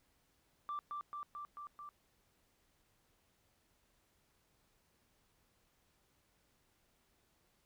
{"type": "tone with echo", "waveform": "sine", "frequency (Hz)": 1174.7, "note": "D6", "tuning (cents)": 0, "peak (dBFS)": -37, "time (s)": [0.69, 0.79], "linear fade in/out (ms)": 0, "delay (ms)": 220, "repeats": 5, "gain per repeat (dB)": -2, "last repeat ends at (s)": 1.89, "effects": ["tanh soft clip ceiling -35 dBFS", "pink hiss -75 dBFS RMS until 7.65 s"]}